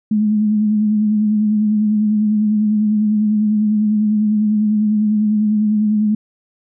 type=tone with vibrato; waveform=sine; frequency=212.1 Hz; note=G#3; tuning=37 cents sharp; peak=-12 dBFS; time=0.11-6.15 s; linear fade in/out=5 ms; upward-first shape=sine; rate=10 Hz; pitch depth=34 cents each way; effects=none